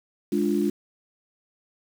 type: chord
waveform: sine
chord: D diminished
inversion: second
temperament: equal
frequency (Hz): 207.7 / 293.7 / 349.2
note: Ab3 / D4 / F4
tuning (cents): 0 / 0 / 0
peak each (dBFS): -25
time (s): 0.32-0.7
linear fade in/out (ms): 5
effects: 7-bit